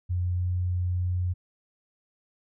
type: tone with pitch glide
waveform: sine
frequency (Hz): 89.3 to 89.82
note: F2 to F2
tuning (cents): +39 to +49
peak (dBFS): -24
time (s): 0.09-1.34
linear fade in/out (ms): 20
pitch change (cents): +10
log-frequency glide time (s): 0.34-0.4
effects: none